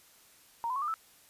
sine tone with pitch steps, 930 / 1014.2 / 1106 / 1206.1 / 1315.2 Hz, A#5 / B5 / C#6 / D6 / E6, -4 / +46 / -4 / +46 / -4 cents, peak -30 dBFS, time 0.64-0.94 s, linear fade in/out 0 ms, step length 60 ms, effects white hiss -60 dBFS RMS until 1.29 s + resampled to 32000 Hz

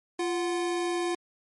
square tone pair together, 346.9 / 735 Hz, F4 / F#5, -12 / -12 cents, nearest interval octave + minor second, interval 1300 cents, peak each -28 / -36 dBFS, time 0.19-1.15 s, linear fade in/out 5 ms, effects MP3 48 kbps

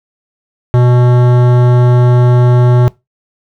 sine tone with hard clipping, 123.1 Hz, B2, 5 cents flat, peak -7 dBFS, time 0.74-2.88 s, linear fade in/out 0 ms, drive 16 dB, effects noise-tail reverb RT60 0.2 s tail -21 dB re dry

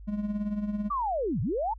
triangle tone with tremolo, 207.7 Hz, G#3, in tune, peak -23 dBFS, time 0.07-0.9 s, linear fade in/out 20 ms, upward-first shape triangle, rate 18 Hz, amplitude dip 70%
sine linear two-way sweep, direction down then up, 1200 to 91.6 to 931 Hz, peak -26 dBFS, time 0.9-1.74 s, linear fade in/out 10 ms, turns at 1.41 s
effects added 50 Hz sine -42 dBFS peak until 1.78 s

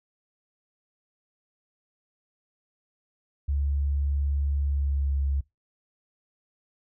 sine tone with pitch glide, 70.7 to 69.21 Hz, C#2 to C#2, +35 to -2 cents, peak -23 dBFS, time 3.48-5.41 s, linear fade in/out 10 ms, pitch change -37 cents, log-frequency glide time 4.62-5.18 s, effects noise-tail reverb RT60 0.2 s tail -23 dB re dry

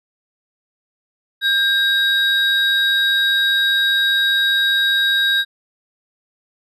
triangle tone pair together, 1600 / 3805 Hz, G6 / A#7, +35 / +35 cents, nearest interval octave + minor third, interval 1500 cents, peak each -15 dBFS, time 1.41-5.45 s, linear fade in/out 50 ms, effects resampled to 32000 Hz

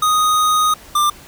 square tone pair in turn, 1244.5 / 1189.1 Hz, D#6 / D6, 0 / +21 cents, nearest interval minor second, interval 79 cents, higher first, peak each -13 dBFS, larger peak neither, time 0.02-0.74 / 0.95-1.1 s, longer first, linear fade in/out 5 ms, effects pink hiss -41 dBFS RMS until 1.27 s

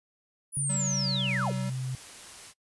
sine linear sweep, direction down, 10070 to 236.3 Hz, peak -28 dBFS, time 0.52-1.53 s, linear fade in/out 50 ms
sine tone with pitch glide, 140.3 to 129.4 Hz, C#3 to C3, +21 to -19 cents, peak -30 dBFS, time 0.57-1.95 s, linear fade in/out 0 ms, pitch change -140 cents, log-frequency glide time 0.68-1.37 s
square tone with vibrato, 190.5 Hz, G3, 49 cents flat, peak -33 dBFS, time 0.69-1.7 s, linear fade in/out 10 ms, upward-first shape square, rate 4.2 Hz, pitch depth 8 cents each way
white noise, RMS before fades -46 dBFS, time 1.25-2.54 s, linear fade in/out 50 ms
effects noise-tail reverb RT60 0.1 s tail -23 dB re dry + resampled to 24000 Hz

